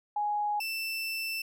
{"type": "tone pair in turn", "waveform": ["sine", "30% pulse"], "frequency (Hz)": [832, 2664], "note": ["G#5", "E7"], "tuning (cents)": [3, 18], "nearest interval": "octave + minor sixth", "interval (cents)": 2015, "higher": "second", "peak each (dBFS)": [-27, -29], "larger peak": "first", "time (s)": [[0.16, 0.6], [0.6, 1.42]], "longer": "second", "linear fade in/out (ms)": 5, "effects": []}